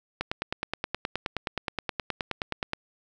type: click train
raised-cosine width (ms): 0.3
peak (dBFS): -12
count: 25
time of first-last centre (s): 0.21-2.734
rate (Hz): 9.51
effects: none